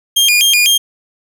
sawtooth tone with vibrato, 2794 Hz, F7, in tune, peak -5 dBFS, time 0.16-0.78 s, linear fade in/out 10 ms, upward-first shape square, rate 4 Hz, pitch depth 240 cents each way, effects none

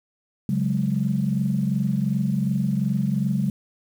sine chord, C# suspended fourth, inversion none, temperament equal, 138.59 / 185 / 207.7 Hz, C#3 / F#3 / G#3, 0 / 0 / 0 cents, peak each -24 dBFS, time 0.49-3.5 s, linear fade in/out 2 ms, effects tanh soft clip ceiling -10 dBFS + 8-bit

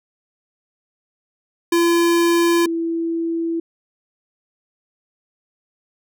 square / sine tone pair in turn, 340.4 / 332 Hz, F4 / E4, -44 / +12 cents, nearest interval unison, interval 44 cents, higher first, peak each -14 / -19 dBFS, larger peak first, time 1.72-2.66 / 2.66-3.6 s, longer neither, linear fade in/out 5 ms, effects none

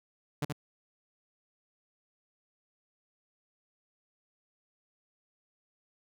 sawtooth tone with echo, 146.83 Hz, D3, in tune, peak -25 dBFS, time 0.42-0.45 s, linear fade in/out 5 ms, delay 76 ms, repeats 1, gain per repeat -4 dB, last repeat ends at 0.526 s, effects none

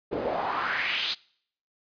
pink noise with band-pass filter sweep, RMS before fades -29 dBFS, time 0.11-1.15 s, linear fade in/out 20 ms, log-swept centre 390 to 4200 Hz, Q 3.3, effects noise-tail reverb RT60 0.6 s tail -24 dB re dry + resampled to 11025 Hz

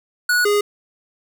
square tone pair in turn, 1464 / 412.4 Hz, F#6 / G#4, -19 / -12 cents, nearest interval octave + minor seventh, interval 2193 cents, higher first, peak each -15 dBFS, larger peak neither, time 0.29-0.45 / 0.45-0.61 s, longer neither, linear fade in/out 5 ms, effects none

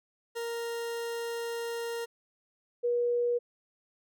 40% pulse / sine tone pair in turn, 466.2 / 481.2 Hz, A#4 / B4, 0 / -45 cents, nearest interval minor second, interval 55 cents, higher second, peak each -32 / -25 dBFS, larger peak second, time 0.35-2.06 / 2.83-3.39 s, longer first, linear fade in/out 20 ms, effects none

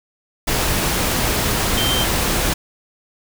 sine tone in noise, 3136 Hz, G7, in tune, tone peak -20 dBFS, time 1.77-2.04 s, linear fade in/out 10 ms, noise pink, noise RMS -19 dBFS, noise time 0.47-2.54 s, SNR -4 dB, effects none

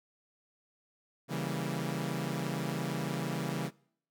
sawtooth chord, C# diminished seventh, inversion none, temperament equal, 138.59 / 164.81 / 196 / 233.1 Hz, C#3 / E3 / G3 / Bb3, 0 / 0 / 0 / 0 cents, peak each -33 / -33 / -36 / -37 dBFS, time 1.28-3.71 s, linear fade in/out 50 ms, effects noise-tail reverb RT60 0.6 s tail -23 dB re dry

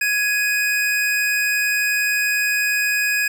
square tone pair together, 1668.5 / 2500 Hz, G#6 / D#7, +8 / +8 cents, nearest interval perfect fifth, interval 700 cents, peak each -21 dBFS, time 0.01-3.28 s, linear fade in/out 5 ms, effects none

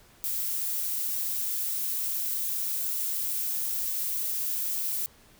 violet noise, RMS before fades -30 dBFS, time 0.24-5.06 s, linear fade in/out 0 ms, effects pink hiss -57 dBFS RMS until 5.39 s

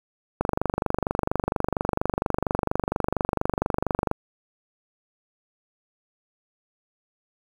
click train, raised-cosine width 1 ms, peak -8 dBFS, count 91, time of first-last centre 0.41-4.114 s, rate 24.3 Hz, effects 7-bit

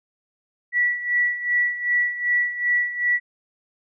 sine tone with tremolo, 1948 Hz, B6, 24 cents flat, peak -16 dBFS, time 0.72-3.2 s, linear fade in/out 50 ms, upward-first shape sine, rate 2.6 Hz, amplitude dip 75%, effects none

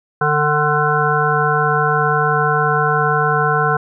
harmonic tone, 149.5 Hz, D3, 31 cents sharp, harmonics 1 / 3 / 5 / 7 / 9 / 10, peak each -20 / -20 / -20 / -20 / -20 / -20 dBFS, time 0.21-3.77 s, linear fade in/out 5 ms, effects none

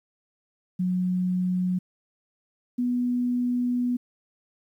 sine tone pair in turn, 182.2 / 245.7 Hz, F#3 / B3, -26 / -9 cents, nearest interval perfect fourth, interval 517 cents, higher second, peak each -22 dBFS, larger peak neither, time 0.79-1.79 / 2.78-3.97 s, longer second, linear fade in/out 10 ms, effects 10-bit

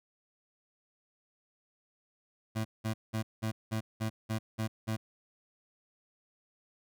25% pulse tone bursts, 110 Hz, A2, in tune, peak -27 dBFS, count 9, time 2.55-4.97 s, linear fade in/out 20 ms, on 100 ms, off 190 ms, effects none

